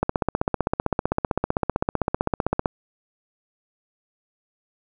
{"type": "click train", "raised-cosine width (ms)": 1, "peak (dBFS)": -6, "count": 42, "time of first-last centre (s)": [0.03, 2.658], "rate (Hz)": 15.6, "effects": []}